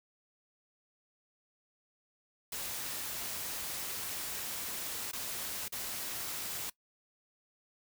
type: noise with dropouts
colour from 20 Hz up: white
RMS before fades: -39 dBFS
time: 2.52-6.7 s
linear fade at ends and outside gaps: 5 ms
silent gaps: 5.115-5.131 / 5.682-5.722 s
effects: noise-tail reverb RT60 0.1 s tail -21 dB re dry